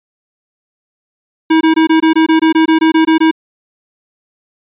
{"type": "tone bursts", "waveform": "square", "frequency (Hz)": 320.4, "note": "E4", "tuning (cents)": -49, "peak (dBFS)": -7, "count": 14, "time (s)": [1.5, 3.313], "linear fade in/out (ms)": 10, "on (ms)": 110, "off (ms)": 21, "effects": ["resampled to 8000 Hz"]}